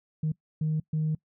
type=tone bursts at uneven times; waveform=sine; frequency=155.56 Hz; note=D#3; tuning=in tune; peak=-23 dBFS; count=3; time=0.23-0.32 / 0.61-0.8 / 0.93-1.15 s; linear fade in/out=5 ms; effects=noise-tail reverb RT60 0.1 s tail -23 dB re dry + tanh soft clip ceiling -21 dBFS